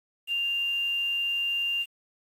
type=tone with quantisation; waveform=sine; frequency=2792 Hz; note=F7; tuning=1 cent flat; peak=-25 dBFS; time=0.27-1.86 s; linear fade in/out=50 ms; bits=8; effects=AAC 48 kbps